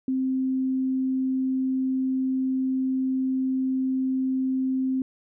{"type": "tone", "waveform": "sine", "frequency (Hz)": 261.6, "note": "C4", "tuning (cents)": 0, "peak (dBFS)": -22, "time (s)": [0.08, 5.02], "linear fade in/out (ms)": 2, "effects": []}